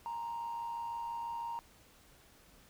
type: tone with amplitude modulation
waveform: triangle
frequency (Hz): 932.3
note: A#5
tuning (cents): 0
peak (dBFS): -31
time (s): 0.06-1.59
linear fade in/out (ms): 0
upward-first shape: sine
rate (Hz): 106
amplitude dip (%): 60
effects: tanh soft clip ceiling -33 dBFS + pink hiss -62 dBFS RMS until 2.69 s